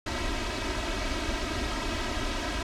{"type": "noise with comb filter", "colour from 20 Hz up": "pink", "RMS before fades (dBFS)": -30, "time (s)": [0.06, 2.63], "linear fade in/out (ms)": 5, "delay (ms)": 3.1, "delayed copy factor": 0.9, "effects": ["low-pass 5000 Hz 12 dB/octave"]}